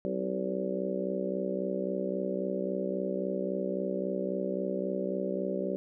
harmonic tone with a mistuned harmonic, 63.7 Hz, C2, 46 cents flat, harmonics 3 / 4 / 5 / 6 / 7 / 8 / 9, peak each -35 / -41 / -40 / -35 / -41 / -38 / -36 dBFS, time 0.05-5.76 s, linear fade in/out 0 ms, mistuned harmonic 4, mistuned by +52 cents, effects none

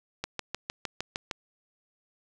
click train, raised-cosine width 0.2 ms, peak -14 dBFS, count 8, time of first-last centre 0.24-1.312 s, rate 6.53 Hz, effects none

